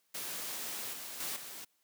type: noise with level steps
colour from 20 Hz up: white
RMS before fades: -40 / -44 / -38 / -46 dBFS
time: 0.14-1.65 s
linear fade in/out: 10 ms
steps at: 0.93 / 1.2 / 1.36 s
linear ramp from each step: 5 ms
effects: white hiss -75 dBFS RMS until 1.83 s + high-pass 150 Hz 12 dB/octave